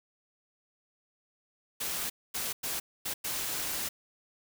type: noise bursts at uneven times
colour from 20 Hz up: white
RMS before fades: -34 dBFS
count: 5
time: 1.8-2.1 / 2.34-2.53 / 2.63-2.8 / 3.05-3.14 / 3.24-3.89 s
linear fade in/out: 10 ms
effects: none